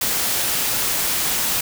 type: noise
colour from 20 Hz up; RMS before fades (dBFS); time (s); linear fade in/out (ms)
white; -21; 0.01-1.61; 5
effects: none